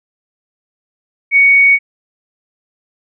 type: tone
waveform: sine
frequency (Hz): 2233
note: C#7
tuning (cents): +12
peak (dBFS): -5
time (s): 1.31-1.79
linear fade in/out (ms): 50
effects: none